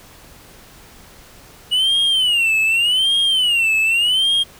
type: tone with vibrato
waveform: triangle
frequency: 2907 Hz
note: F#7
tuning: 31 cents flat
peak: -12 dBFS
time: 1.71-4.44 s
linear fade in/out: 20 ms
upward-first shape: sine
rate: 0.85 Hz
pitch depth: 190 cents each way
effects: pink hiss -44 dBFS RMS until 4.59 s